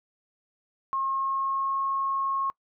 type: tone with pitch glide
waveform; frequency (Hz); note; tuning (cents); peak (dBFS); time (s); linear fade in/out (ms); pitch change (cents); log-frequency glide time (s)
sine; 1077 to 1087; C6 to C#6; +50 to -34; -25; 0.93-2.5; 0; +16; 1.06-1.81
effects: noise-tail reverb RT60 0.1 s tail -23 dB re dry